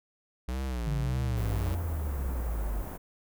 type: tone with vibrato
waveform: square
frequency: 60.4 Hz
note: B1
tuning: 38 cents flat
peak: -31 dBFS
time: 0.48-1.75 s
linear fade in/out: 5 ms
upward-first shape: sine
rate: 1.7 Hz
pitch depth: 170 cents each way
type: exponential sweep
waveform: sine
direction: down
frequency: 148.5 to 46.76 Hz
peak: -29 dBFS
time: 0.86-2.83 s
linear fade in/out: 20 ms
type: band-stop noise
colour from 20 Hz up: pink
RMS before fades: -40 dBFS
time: 1.36-2.98 s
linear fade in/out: 20 ms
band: 1100 to 16000 Hz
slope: 12 dB/octave
effects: none